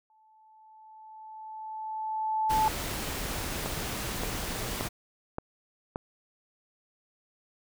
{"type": "tone with exponential growth", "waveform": "sine", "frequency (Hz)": 872, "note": "A5", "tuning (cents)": -16, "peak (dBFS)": -21, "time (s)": [0.1, 2.68], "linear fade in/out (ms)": 1, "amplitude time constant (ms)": 560}
{"type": "noise", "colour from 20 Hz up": "pink", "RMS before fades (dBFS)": -34, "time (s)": [2.49, 4.89], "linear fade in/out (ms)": 20}
{"type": "click train", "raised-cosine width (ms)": 1, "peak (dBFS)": -18, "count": 5, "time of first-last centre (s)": [3.66, 5.959], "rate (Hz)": 1.74}
{"effects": []}